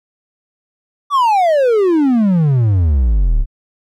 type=exponential sweep; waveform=triangle; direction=down; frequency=1183 to 32.7 Hz; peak=-7 dBFS; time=1.1-3.46 s; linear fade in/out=50 ms; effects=MP3 64 kbps